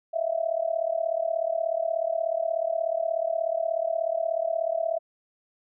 sine tone with amplitude modulation, 659.3 Hz, E5, in tune, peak -20 dBFS, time 0.13-4.99 s, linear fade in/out 20 ms, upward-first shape sine, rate 36.6 Hz, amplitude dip 90%, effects none

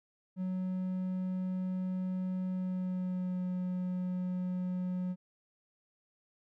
triangle tone with pitch glide, 185 to 181.93 Hz, F#3 to F#3, 0 to -29 cents, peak -30 dBFS, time 0.36-5.16 s, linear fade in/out 50 ms, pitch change -29 cents, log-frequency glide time 2.5-3.43 s, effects none

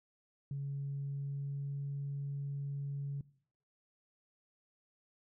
sine tone with pitch glide, 139.8 to 140.69 Hz, C#3 to C#3, +15 to +26 cents, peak -35 dBFS, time 0.51-3.21 s, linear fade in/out 2 ms, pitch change +11 cents, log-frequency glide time 1.05-1.88 s, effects noise-tail reverb RT60 0.6 s tail -21 dB re dry + tanh soft clip ceiling -32 dBFS

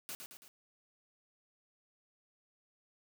white noise with echo, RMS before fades -43 dBFS, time 0.09-0.15 s, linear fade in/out 0 ms, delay 110 ms, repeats 3, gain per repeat -5 dB, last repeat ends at 0.48 s, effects none

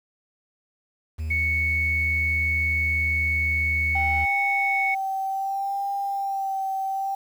triangle tone with pitch glide, 78.8 to 77.58 Hz, D#2 to D#2, +23 to -4 cents, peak -24 dBFS, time 1.18-4.26 s, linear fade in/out 20 ms, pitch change -27 cents, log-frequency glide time 2.62-3.94 s
sine tone, 2217 Hz, C#7, in tune, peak -21 dBFS, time 1.3-4.95 s, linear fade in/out 10 ms
sine tone with vibrato, 784 Hz, G5, in tune, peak -24 dBFS, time 3.95-7.15 s, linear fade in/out 5 ms, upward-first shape sine, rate 0.63 Hz, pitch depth 27 cents each way
effects tanh soft clip ceiling -11 dBFS + 8-bit

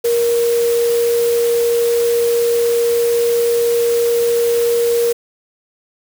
sine tone in noise, 470.5 Hz, A#4, 16 cents sharp, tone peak -12 dBFS, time 0.04-5.13 s, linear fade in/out 10 ms, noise white, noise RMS -27 dBFS, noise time 0.04-5.13 s, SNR +12 dB, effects none

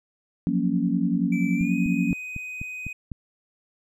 sine chord, Gb major seventh, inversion third, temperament equal, 174.61 / 185 / 233.1 / 277.2 Hz, F3 / Gb3 / Bb3 / Db4, 0 / 0 / 0 / 0 cents, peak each -26 dBFS, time 0.47-2.13 s, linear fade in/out 0 ms
triangle tone with pitch glide, 2322 to 2503 Hz, D7 to D#7, -20 to +10 cents, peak -31 dBFS, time 1.32-2.93 s, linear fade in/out 5 ms, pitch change +130 cents, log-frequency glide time 1.55-1.74 s
click train, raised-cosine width 5 ms, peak -21 dBFS, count 7, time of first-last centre 1.61-3.118 s, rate 3.98 Hz
effects none

